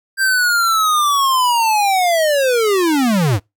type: linear sweep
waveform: square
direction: down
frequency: 1587 to 86.3 Hz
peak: -13 dBFS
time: 0.17-3.4 s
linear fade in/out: 50 ms
effects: noise-tail reverb RT60 0.2 s tail -26 dB re dry